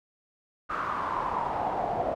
brown noise with band-pass filter sweep, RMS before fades -30 dBFS, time 0.69-2.15 s, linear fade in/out 20 ms, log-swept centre 1300 to 650 Hz, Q 5.9, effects none

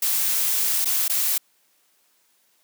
blue noise with dropouts, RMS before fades -22 dBFS, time 0.02-1.38 s, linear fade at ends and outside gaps 5 ms, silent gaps 0.847-0.855 / 1.081-1.096 s, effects white hiss -64 dBFS RMS until 2.63 s + high-pass 200 Hz 12 dB/octave

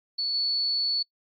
sine tone with level steps, 4435 Hz, C#8, in tune, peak -25 / -23 dBFS, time 0.18-1.03 s, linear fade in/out 10 ms, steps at 0.34 s, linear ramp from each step 5 ms, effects noise-tail reverb RT60 0.1 s tail -26 dB re dry + AAC 64 kbps

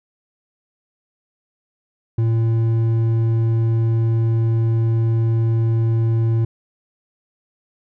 triangle tone with hard clipping, 113.7 Hz, A#2, 43 cents flat, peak -16 dBFS, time 2.18-6.45 s, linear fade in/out 5 ms, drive 9 dB, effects none

